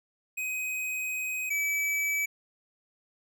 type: tone pair in turn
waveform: square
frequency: 2516 / 2297 Hz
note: D#7 / D7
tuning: +19 / -39 cents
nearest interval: major second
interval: 158 cents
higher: first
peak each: -31 / -27 dBFS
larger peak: second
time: 0.37-1.5 / 1.5-2.26 s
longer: first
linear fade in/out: 10 ms
effects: none